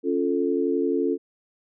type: chord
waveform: sine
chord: Db augmented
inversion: none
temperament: equal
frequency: 277.2 / 349.2 / 440 Hz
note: Db4 / F4 / A4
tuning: 0 / 0 / 0 cents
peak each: -25 dBFS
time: 0.03-1.18 s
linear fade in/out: 50 ms
effects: none